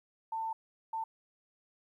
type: tone bursts at uneven times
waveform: sine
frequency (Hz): 894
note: A5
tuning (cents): +27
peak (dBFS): -33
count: 2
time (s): 0.32-0.53 / 0.93-1.04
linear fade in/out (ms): 5
effects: 12-bit